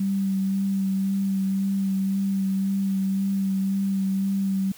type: tone with vibrato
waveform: sine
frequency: 194.2 Hz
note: G3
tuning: 16 cents flat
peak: -21 dBFS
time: 0-4.72 s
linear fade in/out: 5 ms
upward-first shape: sine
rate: 1.9 Hz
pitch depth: 16 cents each way
effects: white hiss -48 dBFS RMS until 4.77 s